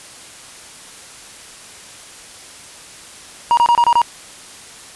triangle tone bursts, 949 Hz, A#5, 31 cents sharp, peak -7 dBFS, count 6, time 3.51-4.017 s, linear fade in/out 0 ms, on 62 ms, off 27 ms, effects white hiss -38 dBFS RMS until 4.95 s + resampled to 24000 Hz

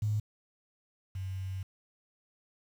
sine tone pair in turn, 106.1 / 94.8 Hz, G#2 / F#2, +38 / +43 cents, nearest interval major second, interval 195 cents, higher first, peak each -27 / -34 dBFS, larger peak first, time 0.02-0.2 / 1.15-1.63 s, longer second, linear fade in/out 5 ms, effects 9-bit

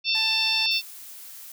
harmonic tone, 893 Hz, A5, 25 cents sharp, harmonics 3 / 4 / 5 / 6, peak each -25 / -26 / -27 / -28 dBFS, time 0.04-0.82 s, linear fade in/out 50 ms
sawtooth tone, 880 Hz, A5, in tune, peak -30 dBFS, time 0.15-0.66 s, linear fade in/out 0 ms
blue noise, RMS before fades -42 dBFS, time 0.71-1.52 s, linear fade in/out 2 ms
effects none

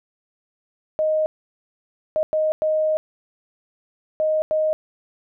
sine tone bursts at uneven times, 622.3 Hz, D#5, in tune, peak -17 dBFS, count 6, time 0.99-1.26 / 2.16-2.23 / 2.33-2.52 / 2.62-2.97 / 4.2-4.42 / 4.51-4.73 s, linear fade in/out 0 ms, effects none

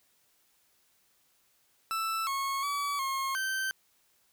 40% pulse tone with pitch steps, 1323 / 1095 / 1142 / 1078 / 1552 Hz, E6 / C#6 / D6 / C#6 / G6, +6 / -22 / -49 / -49 / -18 cents, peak -29 dBFS, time 1.91-3.71 s, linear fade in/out 0 ms, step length 360 ms, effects white hiss -69 dBFS RMS until 4.32 s

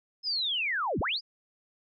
sine linear two-way sweep, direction down then up, 5200 to 46.25 to 5200 Hz, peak -27 dBFS, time 0.23-1.21 s, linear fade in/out 50 ms, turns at 1 s, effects none

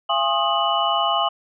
sine tone cluster, 680 / 818 / 1072 / 1241 / 2964 Hz, F5 / G#5 / C6 / D#6 / F#7, -46 / -26 / +42 / -5 / +2 cents, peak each -24 dBFS, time 0.09-1.29 s, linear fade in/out 10 ms, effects none

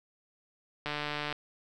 click train, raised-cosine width 0.3 ms, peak -18 dBFS, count 70, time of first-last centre 0.86-1.326 s, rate 148 Hz, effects none

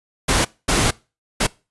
pink noise bursts at uneven times, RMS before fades -17 dBFS, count 3, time 0.28-0.45 / 0.68-0.91 / 1.4-1.47 s, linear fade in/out 10 ms, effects noise-tail reverb RT60 0.3 s tail -23 dB re dry + resampled to 24000 Hz

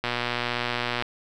click train, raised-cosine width 0.3 ms, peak -10 dBFS, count 120, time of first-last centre 0.04-1.023 s, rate 121 Hz, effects none

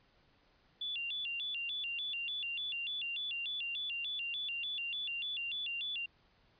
sine tone with vibrato, 3099 Hz, G7, 21 cents flat, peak -36 dBFS, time 0.81-6.06 s, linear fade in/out 5 ms, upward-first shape square, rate 3.4 Hz, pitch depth 190 cents each way, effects pink hiss -69 dBFS RMS until 6.59 s + resampled to 11025 Hz

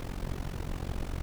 brown noise with amplitude modulation, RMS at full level -31 dBFS, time 0-1.22 s, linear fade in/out 0 ms, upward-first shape sine, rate 45 Hz, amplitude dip 90%, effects none

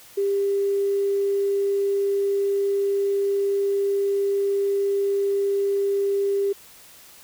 triangle tone with tanh clipping, 398.1 Hz, G4, 27 cents sharp, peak -19 dBFS, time 0.17-6.53 s, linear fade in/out 10 ms, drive 3 dB, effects white hiss -48 dBFS RMS until 7.23 s

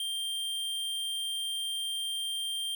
square tone, 3175 Hz, G7, 21 cents sharp, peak -32 dBFS, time 0-2.75 s, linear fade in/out 2 ms, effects none

